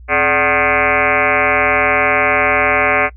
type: tone with frequency modulation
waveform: sine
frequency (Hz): 1396.9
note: F6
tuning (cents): 0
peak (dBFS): -10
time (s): 0.08-3.1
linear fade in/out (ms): 50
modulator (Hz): 162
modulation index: 6.1
effects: noise-tail reverb RT60 0.1 s tail -23 dB re dry + added 60 Hz sine -34 dBFS peak until 3.16 s